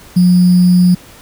sine tone with sample-and-hold, 179.4 Hz, F3, 47 cents sharp, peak -5 dBFS, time 0.16-0.95 s, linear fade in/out 10 ms, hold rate 4900 Hz, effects pink hiss -39 dBFS RMS until 1.21 s

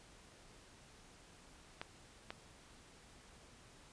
clicks, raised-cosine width 0.3 ms, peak -26 / -27 dBFS, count 2, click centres 1.815 / 2.305 s, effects pink hiss -61 dBFS RMS until 3.92 s + resampled to 22050 Hz

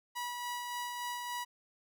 sawtooth tone with tremolo, 972 Hz, B5, 28 cents flat, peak -32 dBFS, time 0.15-1.45 s, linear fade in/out 20 ms, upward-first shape sine, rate 3.5 Hz, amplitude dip 30%, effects none

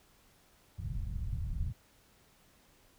pink low-pass noise, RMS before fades -36 dBFS, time 0.78-1.73 s, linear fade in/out 10 ms, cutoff 130 Hz, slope 24 dB/octave, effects pink hiss -65 dBFS RMS until 2.98 s

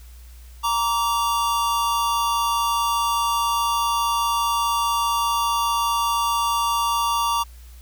square tone pair together, 932.3 / 1157.1 Hz, A#5 / D6, 0 / -26 cents, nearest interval major third, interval 374 cents, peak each -23 dBFS, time 0.63-7.44 s, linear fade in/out 20 ms, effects added 60 Hz sine -40 dBFS peak until 7.81 s + white hiss -53 dBFS RMS until 7.81 s

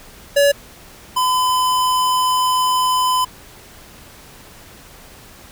square tone pair in turn, 568 / 1012.1 Hz, C#5 / B5, +42 / +42 cents, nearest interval minor seventh, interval 1000 cents, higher second, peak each -11 / -15 dBFS, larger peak first, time 0.36-0.52 / 1.16-3.25 s, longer second, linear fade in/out 10 ms, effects pink hiss -42 dBFS RMS until 5.51 s

